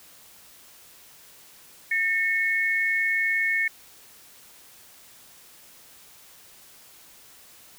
sine tone pair together, 1812.8 / 2196 Hz, A#6 / C#7, -49 / -17 cents, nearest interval minor third, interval 332 cents, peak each -24 dBFS, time 1.91-3.68 s, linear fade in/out 5 ms, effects white hiss -51 dBFS RMS until 7.78 s

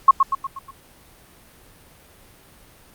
sine tone with echo, 1086 Hz, C#6, 36 cents flat, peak -5 dBFS, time 0.08-0.11 s, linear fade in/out 5 ms, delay 120 ms, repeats 5, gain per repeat -6 dB, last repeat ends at 0.71 s, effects pink hiss -50 dBFS RMS until 2.94 s + Opus 48 kbps

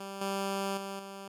10% pulse tone with level steps, 196 Hz, G3, in tune, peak -31 / -23 / -29 / -34 dBFS, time 0-1.28 s, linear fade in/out 5 ms, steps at 0.21 / 0.77 / 0.99 s, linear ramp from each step 5 ms, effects resampled to 32000 Hz

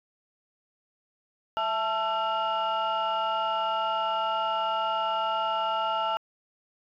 sine tone cluster, 662 / 880 / 1349 / 2853 Hz, E5 / A5 / E6 / F7, +7 / 0 / +40 / +36 cents, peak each -31 / -27 / -29 / -35 dBFS, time 1.57-6.17 s, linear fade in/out 0 ms, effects tanh soft clip ceiling -19 dBFS

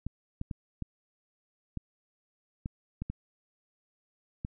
clicks, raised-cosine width 5 ms, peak -22 dBFS, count 9, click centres 0.066 / 0.414 / 0.512 / 0.823 / 1.773 / 2.659 / 3.02 / 3.1 / 4.449 s, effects none

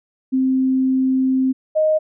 sine tone pair in turn, 261.6 / 622.2 Hz, C4 / D#5, 0 / 0 cents, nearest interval octave + minor third, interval 1500 cents, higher second, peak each -14 / -13 dBFS, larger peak second, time 0.32-1.53 / 1.75-1.99 s, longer first, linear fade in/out 20 ms, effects none

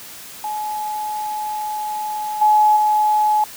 sine tone with level steps, 849 Hz, G#5, 38 cents sharp, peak -22 / -10 / -13 dBFS, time 0.44-3.44 s, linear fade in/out 2 ms, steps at 2.41 / 2.76 s, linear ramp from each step 10 ms, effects white hiss -37 dBFS RMS until 3.56 s + high-pass 60 Hz 12 dB/octave

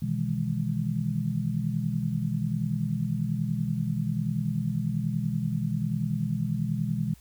sine chord, E major seventh, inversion second, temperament just, 123.61 / 154.51 / 164.81 / 206 Hz, B2 / D#3 / E3 / G#3, +2 / -12 / 0 / -14 cents, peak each -31 dBFS, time 0.02-7.14 s, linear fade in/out 5 ms, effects added 60 Hz sine -53 dBFS peak until 7.2 s + white hiss -59 dBFS RMS until 7.2 s

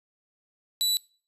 sawtooth tone, 3951 Hz, B7, in tune, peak -19 dBFS, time 0.81-0.97 s, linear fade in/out 0 ms, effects noise-tail reverb RT60 0.4 s tail -23 dB re dry + resampled to 32000 Hz

